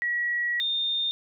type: tone pair in turn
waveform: sine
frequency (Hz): 1921 / 3636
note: B6 / A#7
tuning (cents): -48 / -44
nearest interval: major seventh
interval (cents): 1104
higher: second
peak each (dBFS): -24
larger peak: neither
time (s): 0.02-0.6 / 0.6-1.11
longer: first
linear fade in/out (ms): 0
effects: none